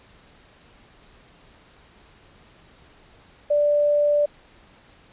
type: tone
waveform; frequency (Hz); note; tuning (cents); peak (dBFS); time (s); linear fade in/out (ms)
sine; 587.3; D5; 0; -16; 3.5-4.26; 10
effects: pink hiss -53 dBFS RMS until 5.12 s + resampled to 8000 Hz